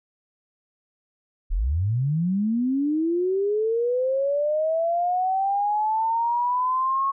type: linear sweep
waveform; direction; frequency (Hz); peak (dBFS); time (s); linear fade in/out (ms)
sine; up; 32.61 to 1100; -20; 1.5-7.12; 20
effects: none